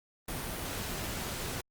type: noise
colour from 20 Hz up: pink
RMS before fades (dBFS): -37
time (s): 0.28-1.61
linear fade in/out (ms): 5
effects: Opus 32 kbps